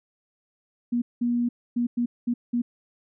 sine tone bursts at uneven times, 240 Hz, B3, 49 cents flat, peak -21 dBFS, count 6, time 0.92-1.02 / 1.21-1.49 / 1.76-1.87 / 1.97-2.06 / 2.27-2.34 / 2.53-2.62 s, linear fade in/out 10 ms, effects none

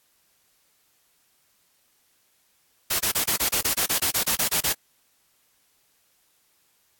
white noise bursts, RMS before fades -23 dBFS, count 15, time 2.9-4.731 s, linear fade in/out 10 ms, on 95 ms, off 29 ms, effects white hiss -65 dBFS RMS until 6.99 s + AAC 64 kbps

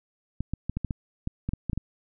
clicks, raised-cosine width 5 ms, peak -16 dBFS, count 12, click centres 0.406 / 0.536 / 0.696 / 0.77 / 0.847 / 0.908 / 1.274 / 1.49 / 1.535 / 1.697 / 1.732 / 1.776 s, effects none

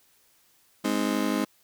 35% pulse chord, Ab major, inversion none, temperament just, 207.7 / 259.6 / 311.5 Hz, Ab3 / C4 / Eb4, 0 / -13 / +2 cents, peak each -27 dBFS, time 0.84-1.45 s, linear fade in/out 10 ms, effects white hiss -63 dBFS RMS until 1.63 s

